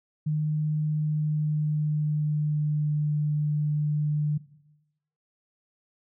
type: tone with pitch glide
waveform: sine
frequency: 152.7 to 149.56 Hz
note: D#3 to D3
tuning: -32 to +32 cents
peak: -23 dBFS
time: 0.26-4.38 s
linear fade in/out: 10 ms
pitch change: -36 cents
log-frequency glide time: 0.87-3.06 s
effects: noise-tail reverb RT60 0.9 s tail -17 dB re dry